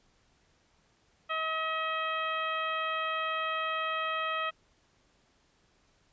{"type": "harmonic tone", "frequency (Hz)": 638, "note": "D#5", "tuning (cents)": 43, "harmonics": [1, 2, 3, 4, 5, 6], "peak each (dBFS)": [-38, -32, -38, -38, -40, -53], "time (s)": [1.29, 4.51], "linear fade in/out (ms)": 20, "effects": ["pink hiss -68 dBFS RMS until 6.12 s", "resampled to 16000 Hz"]}